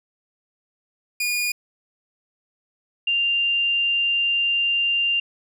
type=tone pair in turn; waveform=sawtooth / sine; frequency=2440 / 2790 Hz; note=D#7 / F7; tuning=-34 / -2 cents; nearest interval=major second; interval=232 cents; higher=second; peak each=-18 dBFS; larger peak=neither; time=1.2-1.52 / 3.07-5.2 s; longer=second; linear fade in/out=5 ms; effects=none